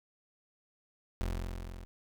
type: tone with level ramp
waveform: 30% pulse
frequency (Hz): 43.65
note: F1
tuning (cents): 0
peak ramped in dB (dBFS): -28 to -42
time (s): 1.21-1.85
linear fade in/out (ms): 0
effects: none